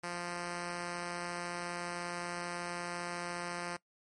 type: tone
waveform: 5% pulse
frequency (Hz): 174.61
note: F3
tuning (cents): 0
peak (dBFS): -26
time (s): 0.03-3.77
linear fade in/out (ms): 10
effects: noise-tail reverb RT60 0.1 s tail -21 dB re dry + MP3 48 kbps